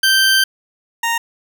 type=tone pair in turn; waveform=20% pulse; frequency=1561 / 928.2 Hz; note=G6 / A#5; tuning=-8 / -8 cents; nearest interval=major sixth; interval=900 cents; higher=first; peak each=-6 / -11 dBFS; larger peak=first; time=0.03-0.44 / 1.03-1.18 s; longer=first; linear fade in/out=5 ms; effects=none